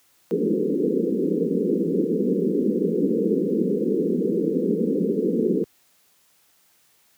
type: band-pass noise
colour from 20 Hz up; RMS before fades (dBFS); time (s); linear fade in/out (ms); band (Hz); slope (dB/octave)
white; -22; 0.31-5.64; 0; 170 to 480; 96
effects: white hiss -61 dBFS RMS until 7.17 s + high-pass 80 Hz 12 dB/octave